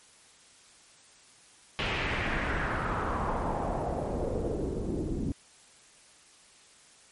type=noise with low-pass filter sweep; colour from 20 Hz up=pink; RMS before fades=-31 dBFS; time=1.79-5.32 s; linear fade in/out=0 ms; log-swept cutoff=2900 to 260 Hz; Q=2.4; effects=white hiss -57 dBFS RMS until 7.11 s + MP3 48 kbps